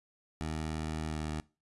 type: tone with pitch glide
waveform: 15% pulse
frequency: 78.3 to 77.04 Hz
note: D#2 to D#2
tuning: +11 to -17 cents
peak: -28 dBFS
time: 0.41-1.4 s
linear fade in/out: 0 ms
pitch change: -28 cents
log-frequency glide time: 1.09-1.16 s
effects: noise-tail reverb RT60 0.3 s tail -21 dB re dry + resampled to 24000 Hz